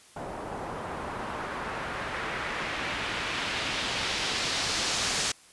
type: noise with low-pass filter sweep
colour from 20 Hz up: white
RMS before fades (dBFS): -32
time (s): 0.16-5.32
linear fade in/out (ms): 5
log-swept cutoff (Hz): 740 to 6400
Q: 1.1
effects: white hiss -55 dBFS RMS until 5.52 s + resampled to 24000 Hz